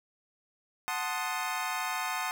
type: chord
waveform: 25% pulse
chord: F# diminished seventh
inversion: none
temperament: equal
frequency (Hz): 740 / 880 / 1046.5 / 1244.5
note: F#5 / A5 / C6 / Eb6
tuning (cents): 0 / 0 / 0 / 0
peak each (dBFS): -33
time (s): 0.88-2.31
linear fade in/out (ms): 0
effects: 10-bit